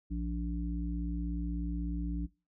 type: harmonic tone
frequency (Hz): 58.2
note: A#1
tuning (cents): -2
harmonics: 1 / 3 / 5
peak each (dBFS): -34 / -38 / -39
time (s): 0.1-2.27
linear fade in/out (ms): 20
effects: noise-tail reverb RT60 0.3 s tail -22 dB re dry